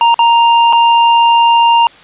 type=tone with dropouts; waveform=square; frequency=932.3 Hz; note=A#5; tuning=in tune; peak=-6 dBFS; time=0.01-1.87 s; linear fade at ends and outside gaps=1 ms; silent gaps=0.143-0.191 / 0.727-0.731 s; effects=white hiss -39 dBFS RMS until 2.03 s + resampled to 8000 Hz